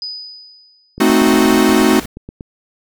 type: tone with exponential decay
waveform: sine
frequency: 4978 Hz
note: D#8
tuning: in tune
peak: -21 dBFS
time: 0.02-1.08 s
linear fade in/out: 1 ms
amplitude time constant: 230 ms
type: click train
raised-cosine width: 3 ms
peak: -17 dBFS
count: 13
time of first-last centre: 0.98-2.409 s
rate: 8.4 Hz
type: chord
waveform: 45% pulse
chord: A diminished seventh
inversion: none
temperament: equal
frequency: 220 / 261.6 / 311.1 / 370 Hz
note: A3 / C4 / Eb4 / Gb4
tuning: 0 / 0 / 0 / 0 cents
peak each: -15 dBFS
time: 1-2 s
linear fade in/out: 5 ms
type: noise bursts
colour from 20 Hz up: pink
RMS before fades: -31 dBFS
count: 4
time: 1.27-2.058 s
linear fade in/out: 0 ms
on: 170 ms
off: 36 ms
effects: none